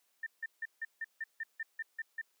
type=tone bursts; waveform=sine; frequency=1800 Hz; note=A6; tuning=39 cents sharp; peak=-35 dBFS; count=11; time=0.23-2.215 s; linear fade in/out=5 ms; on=35 ms; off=160 ms; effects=white hiss -75 dBFS RMS until 2.4 s + high-pass 300 Hz 12 dB/octave